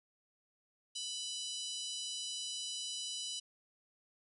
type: harmonic tone with a mistuned harmonic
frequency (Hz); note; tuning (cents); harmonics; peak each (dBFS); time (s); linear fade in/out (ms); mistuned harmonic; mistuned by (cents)
993; B5; +9; 3 / 4 / 5 / 6 / 7 / 8 / 9 / 10; -43 / -45 / -47 / -49 / -50 / -51 / -52 / -53; 0.95-3.4; 10; 6; -34
effects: none